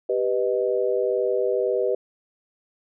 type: chord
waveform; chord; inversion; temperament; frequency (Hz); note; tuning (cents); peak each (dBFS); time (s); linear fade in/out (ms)
sine; G augmented; none; equal; 392 / 493.9 / 622.3; G4 / B4 / D#5; 0 / 0 / 0; -24 / -23 / -27; 0.09-1.95; 5
effects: none